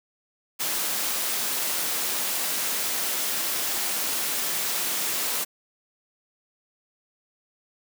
white high-pass noise, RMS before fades -27 dBFS, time 0.59-5.45 s, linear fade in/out 20 ms, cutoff 210 Hz, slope 12 dB/octave, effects none

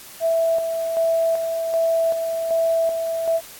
sine tone with tremolo, 659.3 Hz, E5, in tune, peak -16 dBFS, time 0.2-3.41 s, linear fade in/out 50 ms, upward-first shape square, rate 1.3 Hz, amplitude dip 45%, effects white hiss -41 dBFS RMS until 3.59 s + AAC 64 kbps

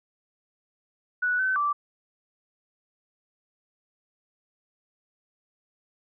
sine tone with pitch steps, 1475 / 1525 / 1167 Hz, F#6 / G6 / D6, -6 / -48 / -11 cents, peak -22 dBFS, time 1.22-1.73 s, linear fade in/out 10 ms, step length 170 ms, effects none

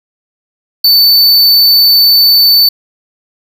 square tone, 4518 Hz, C#8, 32 cents sharp, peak -4 dBFS, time 0.84-2.69 s, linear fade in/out 5 ms, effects none

